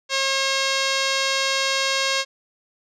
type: tone with low-pass filter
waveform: 5% pulse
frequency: 540 Hz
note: C#5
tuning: 45 cents flat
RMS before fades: -22 dBFS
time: 0.09-2.25 s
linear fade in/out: 50 ms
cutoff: 6200 Hz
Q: 0.83
effects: none